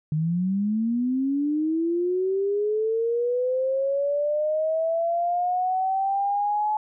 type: linear sweep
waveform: sine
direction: up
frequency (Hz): 150 to 856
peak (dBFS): -21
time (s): 0.12-6.77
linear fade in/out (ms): 2
effects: none